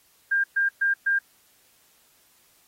sine tone bursts, 1600 Hz, G6, 35 cents sharp, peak -19 dBFS, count 4, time 0.31-1.19 s, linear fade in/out 10 ms, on 130 ms, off 120 ms, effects white hiss -61 dBFS RMS until 2.67 s + AAC 48 kbps

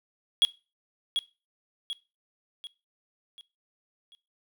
triangle tone with echo, 3322 Hz, G#7, in tune, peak -15 dBFS, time 0.42-0.45 s, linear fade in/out 0 ms, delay 740 ms, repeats 5, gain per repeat -7 dB, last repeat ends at 4.15 s, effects noise-tail reverb RT60 0.3 s tail -20 dB re dry

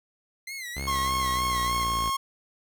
sawtooth tone with vibrato, 2046 Hz, C7, 39 cents flat, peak -31 dBFS, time 0.47-1.84 s, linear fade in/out 5 ms, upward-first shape sine, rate 3.3 Hz, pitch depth 120 cents each way
sawtooth linear sweep, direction down, 69.3 to 55.8 Hz, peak -28 dBFS, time 0.76-2.1 s, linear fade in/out 10 ms
45% pulse tone, 1082 Hz, C#6, 42 cents flat, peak -25 dBFS, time 0.87-2.17 s, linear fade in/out 10 ms
effects none

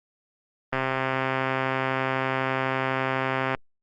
click train, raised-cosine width 0.5 ms, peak -10 dBFS, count 373, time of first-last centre 0.73-3.548 s, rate 132 Hz, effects Opus 24 kbps

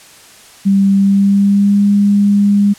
sine tone with pitch glide, 196.4 to 202.7 Hz, G3 to G#3, +4 to -42 cents, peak -7 dBFS, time 0.65-2.74 s, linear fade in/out 20 ms, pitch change +54 cents, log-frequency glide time 0.95-1.85 s, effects white hiss -40 dBFS RMS until 2.78 s + low-pass 10000 Hz 12 dB/octave

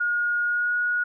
sine tone with pitch glide, 1434 to 1451.5 Hz, F6 to F#6, +45 to -34 cents, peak -21 dBFS, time 0-1.04 s, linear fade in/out 10 ms, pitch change +21 cents, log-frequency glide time 0.43-0.75 s, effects none

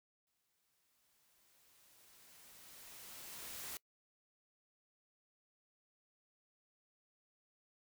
white noise with exponential growth, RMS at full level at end -45 dBFS, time 0.27-3.77 s, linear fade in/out 1 ms, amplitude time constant 760 ms, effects noise-tail reverb RT60 0.1 s tail -23 dB re dry

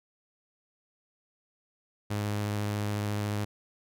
sawtooth tone with vibrato, 103.83 Hz, G#2, in tune, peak -25 dBFS, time 2.1-3.45 s, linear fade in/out 10 ms, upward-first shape triangle, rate 14 Hz, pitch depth 15 cents each way, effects none

